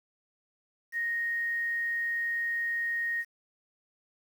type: tone with quantisation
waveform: sine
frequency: 1864.7 Hz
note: A#6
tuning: in tune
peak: -28 dBFS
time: 0.92-3.25 s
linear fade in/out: 50 ms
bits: 9
effects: none